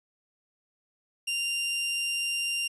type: tone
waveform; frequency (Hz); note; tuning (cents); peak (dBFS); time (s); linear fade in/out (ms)
sawtooth; 2784; F7; -6; -24; 1.27-2.68; 10
effects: resampled to 24000 Hz